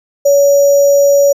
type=tone with sample-and-hold; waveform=sine; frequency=564 Hz; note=C#5; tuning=30 cents sharp; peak=-5 dBFS; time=0.25-1.33 s; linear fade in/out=10 ms; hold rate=6300 Hz; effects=resampled to 32000 Hz